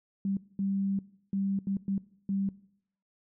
sine tone bursts at uneven times, 196 Hz, G3, in tune, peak -27 dBFS, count 6, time 0.25-0.37 / 0.59-0.99 / 1.33-1.59 / 1.67-1.77 / 1.88-1.98 / 2.29-2.49 s, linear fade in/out 2 ms, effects noise-tail reverb RT60 0.7 s tail -20 dB re dry

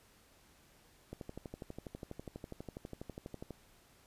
click train, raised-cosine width 2 ms, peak -30 dBFS, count 30, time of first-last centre 1.13-3.507 s, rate 12.2 Hz, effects pink hiss -65 dBFS RMS until 4.06 s + resampled to 32000 Hz

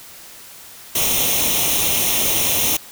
white noise with comb filter, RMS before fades -18 dBFS, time 0.95-2.77 s, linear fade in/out 5 ms, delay 0.32 ms, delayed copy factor +0.7, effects white hiss -40 dBFS RMS until 2.91 s

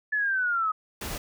sine linear sweep, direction down, 1735 to 1253 Hz, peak -23 dBFS, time 0.12-0.72 s, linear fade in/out 10 ms
pink noise, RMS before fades -34 dBFS, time 1.01-1.18 s, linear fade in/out 5 ms
effects none

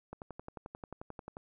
click train, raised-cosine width 1 ms, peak -29 dBFS, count 15, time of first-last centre 0.13-1.369 s, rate 11.3 Hz, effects none

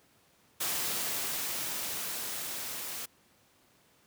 white noise with level ramp, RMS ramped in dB -32 to -39 dBFS, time 0.6-3.06 s, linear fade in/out 10 ms, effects pink hiss -65 dBFS RMS until 4.06 s + high-pass 100 Hz 12 dB/octave

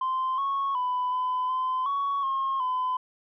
sine tone with pitch steps, 1040 / 1102 / 998 / 1009 / 1026 / 1118 / 1076 / 1014 Hz, C6 / C#6 / B5 / B5 / C6 / C#6 / C6 / B5, -11 / -11 / +18 / +37 / -34 / +14 / +48 / +45 cents, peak -23 dBFS, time 0.01-2.97 s, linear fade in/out 5 ms, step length 370 ms, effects tanh soft clip ceiling -22 dBFS

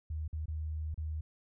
sine tone with dropouts, 77.78 Hz, D#2, in tune, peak -34 dBFS, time 0.1-1.21 s, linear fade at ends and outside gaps 5 ms, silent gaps 0.279-0.329 / 0.458-0.481 / 0.944-0.977 s, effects none

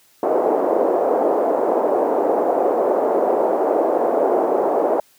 white band-pass noise, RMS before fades -18 dBFS, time 0.23-5 s, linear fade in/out 2 ms, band 350 to 680 Hz, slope 24 dB/octave, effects white hiss -55 dBFS RMS until 5.18 s + high-pass 100 Hz 12 dB/octave

